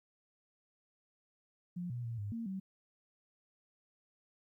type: tone with pitch steps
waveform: sine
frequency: 176.7 / 121.2 / 116.1 / 102.4 / 229.6 / 191.1 Hz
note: F3 / B2 / A#2 / G#2 / A#3 / G3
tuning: +21 / -32 / -7 / -24 / -26 / -44 cents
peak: -37 dBFS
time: 1.76-2.6 s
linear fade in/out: 10 ms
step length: 140 ms
effects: 13-bit